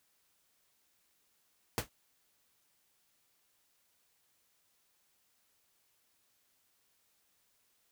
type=noise with exponential decay; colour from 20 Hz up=pink; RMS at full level=-29 dBFS; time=1.78-1.89 s; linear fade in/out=0 ms; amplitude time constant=22 ms; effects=white hiss -74 dBFS RMS until 7.91 s